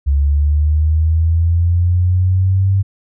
sine linear sweep, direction up, 69.3 to 98 Hz, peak -10 dBFS, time 0.06-2.83 s, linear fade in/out 20 ms, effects none

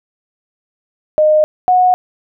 sine tone pair in turn, 614 / 731.4 Hz, D#5 / F#5, -23 / -20 cents, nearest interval minor third, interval 303 cents, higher second, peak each -7 dBFS, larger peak neither, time 1.18-1.44 / 1.68-1.94 s, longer neither, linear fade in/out 0 ms, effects none

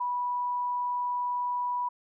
sine tone, 981 Hz, B5, 12 cents flat, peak -27 dBFS, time 0-1.89 s, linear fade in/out 10 ms, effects none

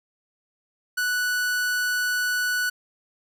45% pulse tone, 1480 Hz, F#6, in tune, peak -22 dBFS, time 0.97-2.7 s, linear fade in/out 10 ms, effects none

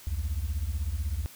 sine beating tone pair, 65.41 / 81.41 Hz, C2 / E2, 0 / -21 cents, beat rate 16 Hz, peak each -29 dBFS, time 0.07-1.26 s, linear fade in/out 0 ms, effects tanh soft clip ceiling -24 dBFS + white hiss -50 dBFS RMS until 1.35 s

